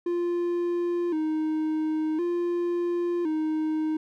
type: tone with vibrato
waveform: triangle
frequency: 329.6 Hz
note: E4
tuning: in tune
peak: -22 dBFS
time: 0.06-3.97 s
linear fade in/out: 5 ms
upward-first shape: square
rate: 0.47 Hz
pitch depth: 95 cents each way
effects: none